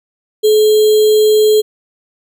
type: tone with sample-and-hold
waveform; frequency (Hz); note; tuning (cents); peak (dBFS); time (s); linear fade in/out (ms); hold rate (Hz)
sine; 428.3; A4; -47; -6; 0.43-1.62; 20; 3675
effects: none